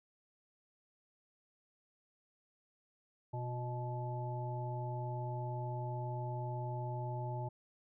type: harmonic tone with a mistuned harmonic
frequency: 123.47 Hz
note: B2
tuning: in tune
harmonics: 1 / 3 / 5 / 7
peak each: -38 / -48 / -47 / -44 dBFS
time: 3.33-7.49 s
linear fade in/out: 10 ms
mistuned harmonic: 3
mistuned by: -42 cents
effects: none